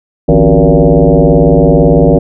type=tone with frequency modulation; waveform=sine; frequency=150 Hz; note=D3; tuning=37 cents sharp; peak=-3 dBFS; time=0.28-2.19 s; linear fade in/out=10 ms; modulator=106 Hz; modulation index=4.4; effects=none